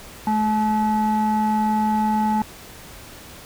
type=tone pair together; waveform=sine; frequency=215 / 860 Hz; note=A3 / A5; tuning=-40 / -40 cents; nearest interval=2 octaves; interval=2400 cents; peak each=-18 dBFS; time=0.27-2.42 s; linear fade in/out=2 ms; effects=tanh soft clip ceiling -14 dBFS + pink hiss -41 dBFS RMS until 3.45 s